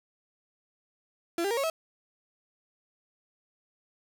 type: tone with pitch steps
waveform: 35% pulse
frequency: 338.9 / 398.4 / 468.3 / 550.5 / 647.2 Hz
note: E4 / G4 / A#4 / C#5 / E5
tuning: +48 / +28 / +8 / -12 / -32 cents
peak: -25 dBFS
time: 1.38-1.7 s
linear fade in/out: 2 ms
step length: 64 ms
effects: none